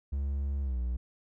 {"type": "tone with pitch glide", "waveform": "triangle", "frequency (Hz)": [69.6, 60.94], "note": ["C#2", "B1"], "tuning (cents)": [8, -22], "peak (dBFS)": -27, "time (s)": [0.12, 0.97], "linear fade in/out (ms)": 10, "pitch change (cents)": -230, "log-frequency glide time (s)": [0.62, 0.78], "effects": []}